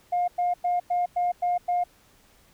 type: tone bursts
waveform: sine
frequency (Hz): 710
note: F5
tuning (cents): +28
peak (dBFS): -20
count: 7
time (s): 0.12-1.84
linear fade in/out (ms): 10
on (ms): 160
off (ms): 100
effects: tanh soft clip ceiling -18 dBFS + pink hiss -59 dBFS RMS until 2.53 s